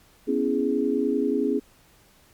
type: chord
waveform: sine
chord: C# minor seventh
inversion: third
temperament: equal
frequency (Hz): 246.9 / 277.2 / 329.6 / 415.3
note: B3 / C#4 / E4 / G#4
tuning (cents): 0 / 0 / 0 / 0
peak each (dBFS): -27 / -25 / -29 / -25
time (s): 0.27-1.6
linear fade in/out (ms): 20
effects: pink hiss -57 dBFS RMS until 2.33 s + MP3 96 kbps